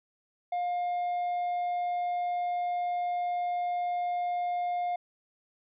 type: tone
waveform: triangle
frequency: 709 Hz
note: F5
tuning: 26 cents sharp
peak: -26 dBFS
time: 0.52-4.96 s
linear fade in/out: 5 ms
effects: resampled to 8000 Hz